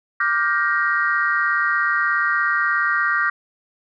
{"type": "chord", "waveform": "sine", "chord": "G minor seventh", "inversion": "second", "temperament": "just", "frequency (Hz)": [1176, 1411.2, 1568, 1881.6], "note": ["D6", "F6", "G6", "Bb6"], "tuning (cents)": [2, 18, 0, 16], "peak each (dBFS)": -22, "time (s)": [0.2, 3.3], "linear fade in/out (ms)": 5, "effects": ["tanh soft clip ceiling -6 dBFS"]}